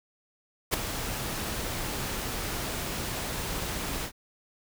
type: noise with ADSR envelope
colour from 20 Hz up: pink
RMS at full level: -22 dBFS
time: 0.71-4.12 s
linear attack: 28 ms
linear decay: 9 ms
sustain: -11 dB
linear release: 79 ms
effects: none